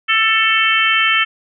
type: harmonic tone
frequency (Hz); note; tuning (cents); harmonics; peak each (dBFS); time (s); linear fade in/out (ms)
443; A4; +12; 3 / 4 / 5 / 6 / 7; -18 / -18 / -18 / -18 / -18; 0.08-1.25; 20
effects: none